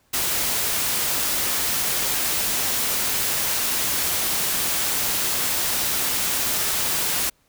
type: noise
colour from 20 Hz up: white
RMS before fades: -23 dBFS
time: 0.13-7.3 s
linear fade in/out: 10 ms
effects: pink hiss -63 dBFS RMS until 7.48 s